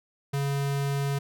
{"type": "tone", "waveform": "square", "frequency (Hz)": 140, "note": "C#3", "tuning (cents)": 18, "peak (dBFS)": -26, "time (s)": [0.33, 1.19], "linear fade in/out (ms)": 10, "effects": []}